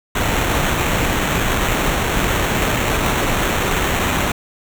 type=noise with sample-and-hold; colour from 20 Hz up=pink; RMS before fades=-18 dBFS; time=0.15-4.32 s; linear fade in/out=5 ms; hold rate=4900 Hz; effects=none